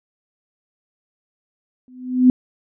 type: tone with exponential growth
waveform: sine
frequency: 252.9 Hz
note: B3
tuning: 41 cents sharp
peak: -5 dBFS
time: 1.88-2.3 s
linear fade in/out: 1 ms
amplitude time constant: 91 ms
effects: none